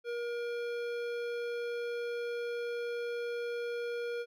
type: tone with hard clipping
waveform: triangle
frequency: 475.2 Hz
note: A#4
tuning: 33 cents sharp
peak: -36 dBFS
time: 0.04-4.26 s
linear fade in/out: 50 ms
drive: 18 dB
effects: none